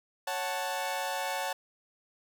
sawtooth chord, F# minor, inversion second, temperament equal, 554.4 / 740 / 880 Hz, C#5 / F#5 / A5, 0 / 0 / 0 cents, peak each -33 / -32 / -31 dBFS, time 0.27-1.53 s, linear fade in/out 5 ms, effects none

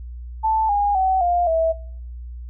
sine tone with pitch steps, 880 / 816.3 / 757.3 / 702.5 / 651.7 Hz, A5 / G#5 / F#5 / F5 / E5, 0 / -30 / +40 / +10 / -20 cents, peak -16 dBFS, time 0.43-1.73 s, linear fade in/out 20 ms, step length 260 ms, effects noise-tail reverb RT60 0.6 s tail -22 dB re dry + added 60 Hz sine -31 dBFS peak until 2.49 s

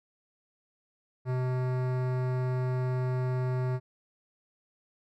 sine tone with hard clipping, 127.3 Hz, C3, 47 cents flat, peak -29 dBFS, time 1.25-3.8 s, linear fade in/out 50 ms, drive 18 dB, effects none

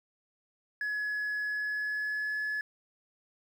sine tone with pitch glide, 1693 to 1708.7 Hz, G#6 to G#6, +33 to +49 cents, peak -28 dBFS, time 0.81-2.61 s, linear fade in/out 2 ms, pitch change +16 cents, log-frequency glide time 1.43-2.4 s, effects tanh soft clip ceiling -29 dBFS + 10-bit

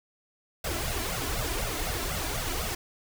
pink noise with flanger, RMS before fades -31 dBFS, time 0.64-2.75 s, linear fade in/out 5 ms, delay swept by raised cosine 1.4 to 3 ms, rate 4 Hz, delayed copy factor +0.9, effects none

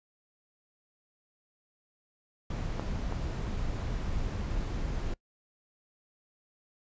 brown noise, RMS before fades -33 dBFS, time 2.5-5.14 s, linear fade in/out 5 ms
clicks, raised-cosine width 1 ms, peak -20 / -23 dBFS, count 2, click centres 2.796 / 3.124 s
effects noise-tail reverb RT60 0.1 s tail -23 dB re dry + resampled to 16000 Hz

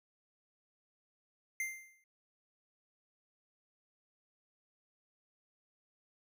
square tone with exponential decay, 2093 Hz, C7, in tune, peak -33 dBFS, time 1.6-2.04 s, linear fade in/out 2 ms, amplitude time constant 94 ms, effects none

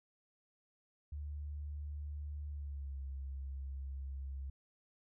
sine tone with pitch glide, 73.42 to 67.72 Hz, D2 to C#2, 0 to -40 cents, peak -40 dBFS, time 1.12-4.5 s, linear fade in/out 5 ms, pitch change -140 cents, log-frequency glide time 2.48-3 s, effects none

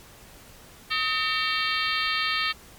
harmonic tone with a mistuned harmonic, 454.2 Hz, A#4, 45 cents flat, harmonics 3 / 4 / 5 / 6 / 7 / 8 / 9 / 10, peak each -29 / -30 / -31 / -32 / -32 / -33 / -34 / -34 dBFS, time 0.9-2.53 s, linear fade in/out 20 ms, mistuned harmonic 3, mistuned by -130 cents, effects pink hiss -49 dBFS RMS until 2.78 s + MP3 96 kbps

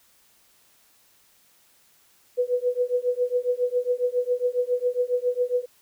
sine tone with tremolo, 493.9 Hz, B4, in tune, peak -17 dBFS, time 2.37-5.66 s, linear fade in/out 20 ms, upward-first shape triangle, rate 7.3 Hz, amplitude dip 100%, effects white hiss -60 dBFS RMS until 5.81 s

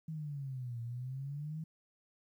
sine exponential two-way sweep, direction down then up, 161.5 to 115.8 to 161.5 Hz, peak -38 dBFS, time 0.08-1.64 s, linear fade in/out 5 ms, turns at 0.81 s, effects 12-bit

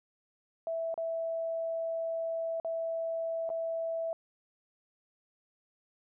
sine tone with dropouts, 658 Hz, E5, 3 cents flat, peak -31 dBFS, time 0.67-4.13 s, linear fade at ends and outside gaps 1 ms, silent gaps 0.942-0.977 / 2.6-2.647 / 3.492-3.501 s, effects none

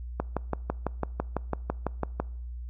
click train, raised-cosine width 1 ms, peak -13 dBFS, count 13, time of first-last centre 0.2-2.2 s, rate 6 Hz, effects noise-tail reverb RT60 0.7 s tail -24 dB re dry + added 60 Hz sine -35 dBFS peak until 2.69 s

